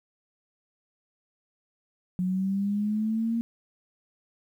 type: linear sweep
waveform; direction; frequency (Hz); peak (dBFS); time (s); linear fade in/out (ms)
sine; up; 180.7 to 233.1; -24; 2.19-3.41; 0
effects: 10-bit